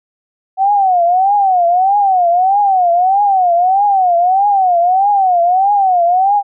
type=tone with vibrato; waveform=sine; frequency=750 Hz; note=F#5; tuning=23 cents sharp; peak=-8 dBFS; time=0.57-6.43 s; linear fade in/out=50 ms; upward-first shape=triangle; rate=1.6 Hz; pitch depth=180 cents each way; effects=none